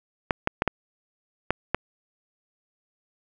clicks, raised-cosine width 0.5 ms, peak -6 dBFS, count 6, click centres 0.308 / 0.474 / 0.621 / 0.677 / 1.506 / 1.746 s, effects none

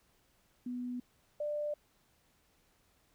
sine tone pair in turn, 246.9 / 593.4 Hz, B3 / D5, 0 / +18 cents, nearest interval octave + minor third, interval 1518 cents, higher second, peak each -36 / -33 dBFS, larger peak second, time 0.66-1 / 1.4-1.74 s, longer neither, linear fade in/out 5 ms, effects pink hiss -71 dBFS RMS until 3.14 s

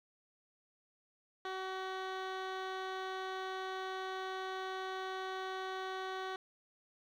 15% pulse tone with low-pass filter, 377.5 Hz, F#4, 35 cents sharp, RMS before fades -41 dBFS, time 1.45-6.36 s, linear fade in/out 2 ms, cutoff 3200 Hz, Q 1.3, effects 11-bit

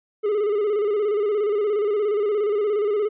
triangle tone with vibrato, 416.4 Hz, G#4, 5 cents sharp, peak -17 dBFS, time 0.23-3.09 s, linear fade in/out 20 ms, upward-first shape square, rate 17 Hz, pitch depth 55 cents each way, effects resampled to 8000 Hz

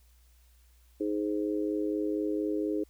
harmonic tone, 104.2 Hz, G#2, 6 cents sharp, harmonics 3 / 4 / 5, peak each -30 / -32 / -38 dBFS, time 1-2.84 s, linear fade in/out 10 ms, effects added 60 Hz sine -58 dBFS peak until 2.89 s + white hiss -68 dBFS RMS until 2.89 s

